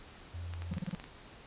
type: tone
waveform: sine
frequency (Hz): 86.1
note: F2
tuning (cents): -24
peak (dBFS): -38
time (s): 0.34-0.78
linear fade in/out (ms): 5
type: clicks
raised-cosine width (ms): 0.3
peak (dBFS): -30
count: 9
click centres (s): 0.537 / 0.621 / 0.738 / 0.782 / 0.865 / 0.911 / 0.949 / 0.999 / 1.041
type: tone bursts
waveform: triangle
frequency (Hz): 175.7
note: F3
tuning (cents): +11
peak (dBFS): -30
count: 5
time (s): 0.71-0.949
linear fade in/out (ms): 5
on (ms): 23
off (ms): 31
effects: pink hiss -53 dBFS RMS until 1.46 s + resampled to 8000 Hz